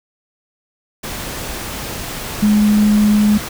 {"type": "tone in noise", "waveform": "sine", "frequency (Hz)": 209.7, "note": "G#3", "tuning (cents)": 17, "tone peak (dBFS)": -9, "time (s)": [2.42, 3.38], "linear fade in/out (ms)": 10, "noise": "pink", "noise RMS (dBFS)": -26, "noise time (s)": [1.03, 3.49], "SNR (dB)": 14, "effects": []}